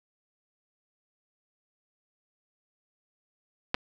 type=clicks; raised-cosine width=0.3 ms; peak=-9 / -15 dBFS; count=2; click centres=3.744 / 3.748 s; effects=none